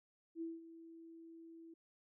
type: tone with ADSR envelope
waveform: sine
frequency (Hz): 329.6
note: E4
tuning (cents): 0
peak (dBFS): -39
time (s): 0.35-1.74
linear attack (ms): 64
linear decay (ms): 190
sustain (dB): -14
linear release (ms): 6
effects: none